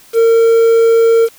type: tone with quantisation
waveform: triangle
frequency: 457.4 Hz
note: A#4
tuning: 33 cents flat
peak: -4 dBFS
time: 0.13-1.29 s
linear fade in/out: 50 ms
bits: 5
effects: white hiss -43 dBFS RMS until 1.38 s